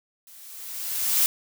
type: noise with level ramp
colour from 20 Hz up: blue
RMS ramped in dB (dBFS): -49 to -19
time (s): 0.27-1.26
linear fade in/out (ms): 0
effects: none